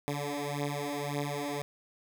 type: beating tone pair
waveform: 10% pulse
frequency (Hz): 143.4 / 145.2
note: D3 / D3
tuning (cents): -41 / -19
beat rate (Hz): 1.8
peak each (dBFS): -27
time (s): 0.08-1.62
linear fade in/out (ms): 0
effects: none